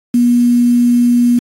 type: tone with quantisation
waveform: sine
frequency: 241.4 Hz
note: B3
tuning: 39 cents flat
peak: -7 dBFS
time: 0.14-1.39 s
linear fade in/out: 5 ms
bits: 5
effects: AAC 48 kbps